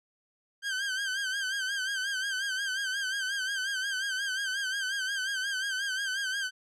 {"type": "tone with vibrato", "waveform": "sawtooth", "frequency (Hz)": 1568, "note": "G6", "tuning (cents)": 0, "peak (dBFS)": -26, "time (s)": [0.62, 6.51], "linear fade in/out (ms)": 50, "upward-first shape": "sine", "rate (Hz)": 5.6, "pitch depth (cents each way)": 75, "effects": ["low-pass 8000 Hz 12 dB/octave"]}